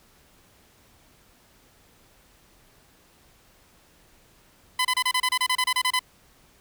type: tone bursts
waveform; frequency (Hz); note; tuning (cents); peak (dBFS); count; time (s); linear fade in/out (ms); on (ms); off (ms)
15% pulse; 1010; B5; +39; -14; 14; 4.79-5.993; 5; 59; 29
effects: pink hiss -58 dBFS RMS until 6.6 s